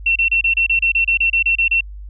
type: tone bursts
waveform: sine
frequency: 2709 Hz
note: E7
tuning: 47 cents sharp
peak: -12 dBFS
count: 14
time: 0.06-1.808 s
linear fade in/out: 5 ms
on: 97 ms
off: 30 ms
effects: added 50 Hz sine -30 dBFS peak until 2.09 s